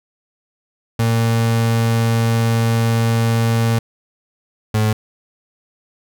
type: tone pair in turn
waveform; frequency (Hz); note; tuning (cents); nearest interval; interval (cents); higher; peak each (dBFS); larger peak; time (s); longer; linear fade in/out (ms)
35% pulse; 114.7 / 108.26; A#2 / A2; -28 / -28; minor second; 100; first; -12; neither; 0.99-3.79 / 4.74-4.93; first; 5
effects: none